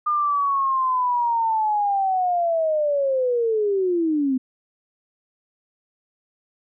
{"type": "linear sweep", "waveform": "sine", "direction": "down", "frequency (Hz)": [1214, 252.7], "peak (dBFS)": -18, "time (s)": [0.06, 4.38], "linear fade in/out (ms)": 10, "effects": []}